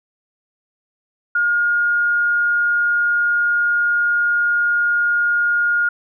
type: tone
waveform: sine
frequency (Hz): 1425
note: F6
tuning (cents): +34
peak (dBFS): -14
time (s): 1.35-5.89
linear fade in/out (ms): 5
effects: none